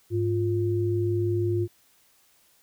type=tone pair together; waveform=sine; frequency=103.83 / 349.9 Hz; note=G#2 / F4; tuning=0 / +3 cents; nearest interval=octave + major sixth; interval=2103 cents; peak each=-25 dBFS; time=0.1-1.68 s; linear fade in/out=50 ms; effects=white hiss -62 dBFS RMS until 2.62 s